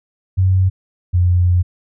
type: tone pair in turn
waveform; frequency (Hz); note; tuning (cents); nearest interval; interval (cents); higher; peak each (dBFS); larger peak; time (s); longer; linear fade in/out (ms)
sine; 93.8 / 89.04; F#2 / F2; +24 / +34; minor second; 90; first; -10; neither; 0.37-0.7 / 1.13-1.63; second; 20
effects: none